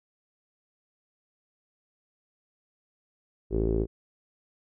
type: tone with low-pass filter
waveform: sawtooth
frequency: 55.2 Hz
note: A1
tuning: 6 cents sharp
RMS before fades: -26 dBFS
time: 3.5-3.87 s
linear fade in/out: 50 ms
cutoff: 390 Hz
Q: 6.8
effects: none